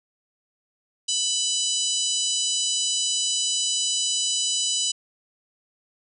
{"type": "harmonic tone", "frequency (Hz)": 993, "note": "B5", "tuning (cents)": 9, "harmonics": [3, 4, 5, 6, 7, 8, 9], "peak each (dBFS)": [-27, -30, -31, -31, -29, -30, -35], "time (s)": [1.08, 4.92], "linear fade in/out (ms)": 10, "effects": []}